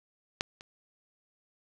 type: clicks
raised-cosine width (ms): 0.2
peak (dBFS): -11 / -29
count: 2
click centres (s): 0.409 / 0.609
effects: none